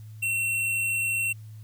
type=tone; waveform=square; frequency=2717 Hz; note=F7; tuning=48 cents flat; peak=-25 dBFS; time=0.22-1.33 s; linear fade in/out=10 ms; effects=added 108 Hz sine -40 dBFS peak until 1.63 s + white hiss -62 dBFS RMS until 1.63 s